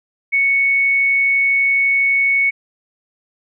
sine tone, 2217 Hz, C#7, in tune, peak -12 dBFS, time 0.32-2.51 s, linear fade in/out 20 ms, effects none

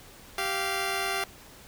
10% pulse tone pair together, 389.5 / 694 Hz, G4 / F5, -11 / -11 cents, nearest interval minor seventh, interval 1000 cents, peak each -22 dBFS, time 0.38-1.24 s, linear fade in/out 2 ms, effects pink hiss -50 dBFS RMS until 1.67 s

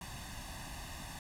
pink noise with comb filter, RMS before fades -45 dBFS, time 0.01-1.19 s, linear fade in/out 2 ms, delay 1.1 ms, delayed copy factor +0.8, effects low-pass 12000 Hz 12 dB/octave

